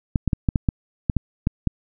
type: clicks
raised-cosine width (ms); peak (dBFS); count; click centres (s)
5; -6; 10; 0.158 / 0.277 / 0.332 / 0.488 / 0.558 / 0.688 / 1.098 / 1.167 / 1.471 / 1.673
effects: none